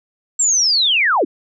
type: linear sweep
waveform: sine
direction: down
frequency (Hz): 7600 to 227.1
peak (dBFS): -12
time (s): 0.39-1.25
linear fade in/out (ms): 10
effects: none